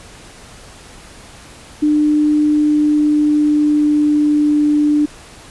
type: tone with pitch glide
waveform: sine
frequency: 300 to 296.9 Hz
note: D4 to D4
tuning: +37 to +19 cents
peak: -10 dBFS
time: 1.82-5.06 s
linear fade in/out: 10 ms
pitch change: -18 cents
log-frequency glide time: 2.35-4.67 s
effects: pink hiss -39 dBFS RMS until 5.5 s + resampled to 24000 Hz